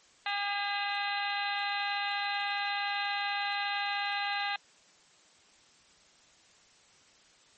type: harmonic tone with a mistuned harmonic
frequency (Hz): 404.3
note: G#4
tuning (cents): -46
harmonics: 2 / 3 / 4 / 5 / 6 / 7 / 8 / 9 / 10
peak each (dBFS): -34 / -41 / -37 / -38 / -40 / -42 / -46 / -43 / -41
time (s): 0.26-4.56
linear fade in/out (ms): 2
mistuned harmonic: 6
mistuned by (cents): +68
effects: white hiss -61 dBFS RMS until 7.57 s + MP3 32 kbps